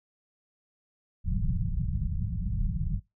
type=low-pass noise; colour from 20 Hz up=pink; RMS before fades=-29 dBFS; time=1.24-3 s; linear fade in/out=20 ms; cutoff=190 Hz; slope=96 dB/octave; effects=noise-tail reverb RT60 0.2 s tail -19 dB re dry